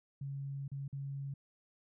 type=tone with dropouts; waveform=sine; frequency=138.59 Hz; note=C#3; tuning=in tune; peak=-38 dBFS; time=0.21-1.34 s; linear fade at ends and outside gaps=5 ms; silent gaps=0.68-0.716 / 0.88-0.927 s; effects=none